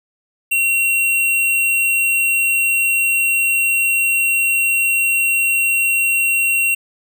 sine tone with sample-and-hold, 2737 Hz, F7, 36 cents flat, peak -13 dBFS, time 0.51-6.75 s, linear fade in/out 10 ms, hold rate 11025 Hz, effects none

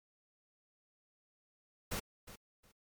pink noise with echo, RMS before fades -38 dBFS, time 1.91-2 s, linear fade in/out 10 ms, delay 360 ms, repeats 2, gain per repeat -14 dB, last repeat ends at 2.72 s, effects MP3 96 kbps

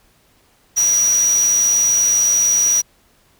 sine tone in noise, 5800 Hz, F#8, 35 cents flat, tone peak -12 dBFS, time 0.76-2.82 s, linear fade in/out 20 ms, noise white, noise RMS -28 dBFS, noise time 0.76-2.82 s, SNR +13 dB, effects pink hiss -56 dBFS RMS until 3.39 s

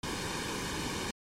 pink noise with comb filter, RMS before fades -35 dBFS, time 0.03-1.11 s, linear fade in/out 5 ms, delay 1.5 ms, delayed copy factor -0.65, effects low-pass 8000 Hz 12 dB/octave + MP3 64 kbps

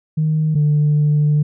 sine tone pair in turn, 155.56 / 148.94 Hz, D#3 / D3, 0 / +25 cents, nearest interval minor second, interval 75 cents, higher first, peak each -13 / -10 dBFS, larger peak second, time 0.17-0.55 / 0.55-1.43 s, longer second, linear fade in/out 10 ms, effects tanh soft clip ceiling -9 dBFS

